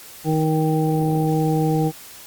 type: harmonic tone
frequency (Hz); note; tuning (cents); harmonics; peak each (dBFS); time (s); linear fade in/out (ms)
157; D#3; +16; 1 / 2 / 3 / 5; -19 / -22 / -24 / -26; 0.24-1.92; 50
effects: white hiss -41 dBFS RMS until 2.26 s + Opus 48 kbps